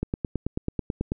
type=click train; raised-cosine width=3 ms; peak=-13 dBFS; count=11; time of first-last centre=0.03-1.119 s; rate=9.18 Hz; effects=none